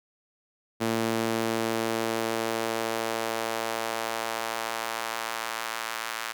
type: tone with high-pass filter sweep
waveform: sawtooth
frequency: 113.3 Hz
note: A#2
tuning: 49 cents flat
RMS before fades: -30 dBFS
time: 0.8-6.33 s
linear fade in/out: 20 ms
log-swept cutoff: 250 to 1300 Hz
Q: 1.1
effects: none